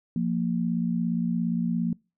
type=tone pair together; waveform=sine; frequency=174.61 / 231.9 Hz; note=F3 / A#3; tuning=0 / -9 cents; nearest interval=perfect fourth; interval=491 cents; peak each=-26 dBFS; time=0.16-1.93 s; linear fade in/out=2 ms; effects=noise-tail reverb RT60 0.3 s tail -26 dB re dry